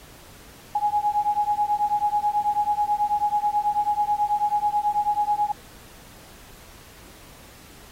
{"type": "beating tone pair", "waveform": "sine", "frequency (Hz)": [828, 837.2], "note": ["G#5", "G#5"], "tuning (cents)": [-5, 14], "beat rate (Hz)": 9.2, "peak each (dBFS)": -23, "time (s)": [0.75, 5.52], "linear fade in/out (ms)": 5, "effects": ["pink hiss -48 dBFS RMS until 7.91 s", "AAC 48 kbps"]}